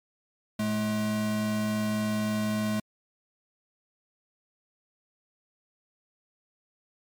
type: tone pair together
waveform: square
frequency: 110 / 213.5 Hz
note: A2 / G#3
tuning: 0 / +48 cents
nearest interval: major seventh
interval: 1148 cents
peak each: -36 / -27 dBFS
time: 0.59-2.8 s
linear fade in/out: 5 ms
effects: MP3 96 kbps